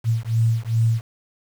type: beating tone pair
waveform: sine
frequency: 112.6 / 115.1 Hz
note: A2 / A#2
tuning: +40 / -22 cents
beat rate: 2.5 Hz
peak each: -20 dBFS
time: 0.04-1.02 s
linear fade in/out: 50 ms
effects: 7-bit